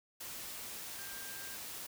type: tone in noise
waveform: sine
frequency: 1591 Hz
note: G6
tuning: 25 cents sharp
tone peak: -51 dBFS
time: 0.98-1.56 s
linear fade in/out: 10 ms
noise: white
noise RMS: -45 dBFS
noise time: 0.2-1.87 s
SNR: -9 dB
effects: none